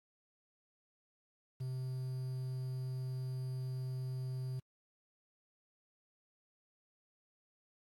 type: tone with quantisation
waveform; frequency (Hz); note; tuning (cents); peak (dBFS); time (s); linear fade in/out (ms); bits
triangle; 129.2; C3; -21; -35; 1.6-4.6; 10; 10
effects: AAC 64 kbps